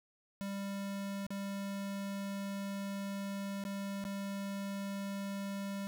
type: tone with dropouts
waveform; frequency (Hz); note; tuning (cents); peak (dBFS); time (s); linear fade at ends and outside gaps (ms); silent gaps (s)
square; 198; G3; +18; -38; 0.41-5.87; 0; 1.266-1.305 / 3.639-3.651 / 4.041-4.051
effects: none